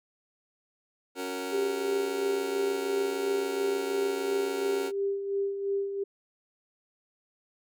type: chord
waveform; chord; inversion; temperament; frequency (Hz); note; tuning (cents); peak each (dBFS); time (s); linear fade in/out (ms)
sawtooth; F# major; second; just; 277.5 / 370 / 462.5; C#4 / F#4 / A#4; +2 / 0 / -14; -33; 1.15-4.92; 50
type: tone with tremolo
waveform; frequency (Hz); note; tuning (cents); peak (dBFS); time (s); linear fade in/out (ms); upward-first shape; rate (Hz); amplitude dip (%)
sine; 396.7; G4; +21; -25; 1.52-6.04; 10; sine; 2.9; 55
effects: none